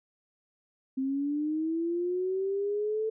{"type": "linear sweep", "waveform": "sine", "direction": "up", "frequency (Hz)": [261.6, 442.6], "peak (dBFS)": -27, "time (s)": [0.97, 3.1], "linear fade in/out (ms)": 10, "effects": []}